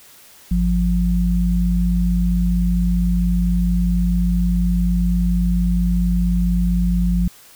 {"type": "tone pair together", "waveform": "sine", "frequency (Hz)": [52.29, 176.6], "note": ["G#1", "F3"], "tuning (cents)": [13, 20], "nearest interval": "octave + major sixth", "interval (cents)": 2107, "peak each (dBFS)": -17, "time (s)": [0.51, 7.28], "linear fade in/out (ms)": 5, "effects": ["white hiss -46 dBFS RMS until 7.55 s"]}